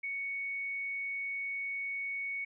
sine tone, 2225 Hz, C#7, 6 cents sharp, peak -34 dBFS, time 0.03-2.45 s, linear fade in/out 10 ms, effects none

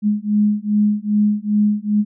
sine beating tone pair, 207.7 / 210.2 Hz, G#3 / G#3, 0 / +21 cents, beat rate 2.5 Hz, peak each -17 dBFS, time 0.02-2.05 s, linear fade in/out 50 ms, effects none

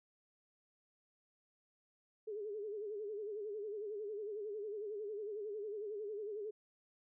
sine tone with vibrato, 418.7 Hz, G#4, 14 cents sharp, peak -40 dBFS, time 2.27-6.51 s, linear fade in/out 10 ms, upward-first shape sine, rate 11 Hz, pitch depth 87 cents each way, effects none

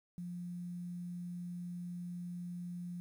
sine tone, 176 Hz, F3, 14 cents sharp, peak -40 dBFS, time 0.18-3 s, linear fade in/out 0 ms, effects 11-bit

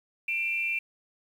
sine tone pair together, 2367 / 2683 Hz, D7 / E7, +13 / +30 cents, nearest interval major second, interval 217 cents, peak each -28 / -31 dBFS, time 0.28-0.79 s, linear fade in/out 5 ms, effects 9-bit

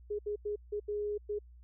sine tone bursts at uneven times, 415.3 Hz, G#4, in tune, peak -32 dBFS, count 6, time 0.1-0.19 / 0.26-0.36 / 0.45-0.56 / 0.72-0.8 / 0.88-1.18 / 1.29-1.39 s, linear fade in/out 10 ms, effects added 60 Hz sine -52 dBFS peak until 1.63 s

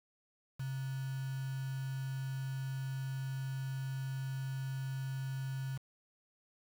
sine tone with quantisation, 133.5 Hz, C3, 35 cents sharp, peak -36 dBFS, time 0.59-5.78 s, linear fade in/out 10 ms, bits 8, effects none

